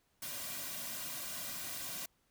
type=noise with comb filter; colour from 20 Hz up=white; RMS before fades=-42 dBFS; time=0.22-2.06 s; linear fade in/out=5 ms; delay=2.3 ms; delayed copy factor=-0.7; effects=pink hiss -75 dBFS RMS until 2.3 s